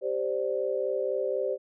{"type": "chord", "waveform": "sine", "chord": "G suspended fourth", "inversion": "none", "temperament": "equal", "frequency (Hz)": [392, 523.3, 587.3], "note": ["G4", "C5", "D5"], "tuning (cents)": [0, 0, 0], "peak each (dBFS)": [-31, -29, -32], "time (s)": [0.01, 1.58], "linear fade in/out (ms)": 50, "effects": []}